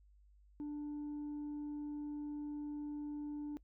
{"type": "tone with tanh clipping", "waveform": "sine", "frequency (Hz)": 294.7, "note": "D4", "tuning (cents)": 6, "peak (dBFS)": -40, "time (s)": [0.6, 3.57], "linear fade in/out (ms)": 0, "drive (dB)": 1, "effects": ["noise-tail reverb RT60 0.1 s tail -22 dB re dry", "added 50 Hz sine -62 dBFS peak until 3.63 s"]}